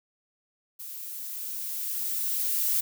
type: noise with level ramp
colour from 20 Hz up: violet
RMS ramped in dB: -40 to -25 dBFS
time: 0.79-2.81 s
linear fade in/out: 10 ms
effects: none